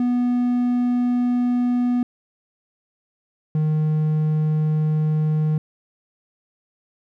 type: tone pair in turn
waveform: triangle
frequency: 245.1 / 154.4 Hz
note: B3 / D#3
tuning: -13 / -13 cents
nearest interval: minor sixth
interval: 800 cents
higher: first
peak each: -15 dBFS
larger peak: neither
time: 0-2.03 / 3.55-5.58 s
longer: neither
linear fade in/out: 2 ms
effects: none